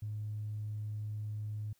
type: tone with tanh clipping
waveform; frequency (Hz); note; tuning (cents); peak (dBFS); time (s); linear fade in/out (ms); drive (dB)
triangle; 106.1; G#2; +38; -36; 0.02-1.73; 5; 4
effects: white hiss -73 dBFS RMS until 1.79 s